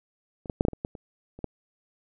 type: clicks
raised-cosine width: 2 ms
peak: -28 / -16 / -7 / -9 / -11 / -24 / -16 / -27 / -30 / -16 dBFS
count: 10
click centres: 0.458 / 0.498 / 0.609 / 0.651 / 0.684 / 0.733 / 0.849 / 0.952 / 1.39 / 1.443 s
effects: none